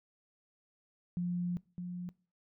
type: tone pair in turn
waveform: sine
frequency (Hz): 176.4 / 177.83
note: F3 / F3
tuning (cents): +18 / +32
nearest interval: unison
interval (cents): 14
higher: second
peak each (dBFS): -31 / -37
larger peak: first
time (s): 1.17-1.57 / 1.78-2.09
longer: first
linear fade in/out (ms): 0
effects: noise-tail reverb RT60 0.4 s tail -23 dB re dry